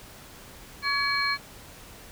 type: tone cluster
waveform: sine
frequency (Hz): 1125 / 1687 / 2275 / 4219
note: C#6 / G#6 / C#7 / C8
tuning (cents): +25 / +27 / +44 / +14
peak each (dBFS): -29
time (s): 0.82-1.38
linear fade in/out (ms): 50
effects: pink hiss -47 dBFS RMS until 2.11 s